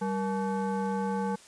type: tone with frequency modulation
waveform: sine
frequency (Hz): 194.9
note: G3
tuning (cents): -10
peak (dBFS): -27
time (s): 0.01-1.36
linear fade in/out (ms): 10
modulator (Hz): 667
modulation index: 1.1
effects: white hiss -53 dBFS RMS until 1.47 s + resampled to 22050 Hz